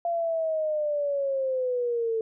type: linear sweep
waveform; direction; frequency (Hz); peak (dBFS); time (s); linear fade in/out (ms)
sine; down; 689 to 442.3; -24; 0.05-2.21; 2
effects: none